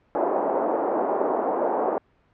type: band-pass noise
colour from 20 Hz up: white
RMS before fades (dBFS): -24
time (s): 0.15-1.98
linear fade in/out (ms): 0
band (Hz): 310 to 820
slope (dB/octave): 24
effects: pink hiss -63 dBFS RMS until 2.33 s + low-pass 2000 Hz 12 dB/octave